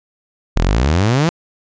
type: exponential sweep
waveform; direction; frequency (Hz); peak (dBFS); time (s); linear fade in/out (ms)
sawtooth; up; 36.78 to 174.61; -8; 0.56-1.29; 0
effects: resampled to 16000 Hz